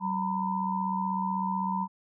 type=tone cluster; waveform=sine; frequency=189.7 / 917 / 993 Hz; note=F#3 / A#5 / B5; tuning=+43 / -29 / +9 cents; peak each=-31 / -31 / -32 dBFS; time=0-1.88 s; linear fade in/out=50 ms; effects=none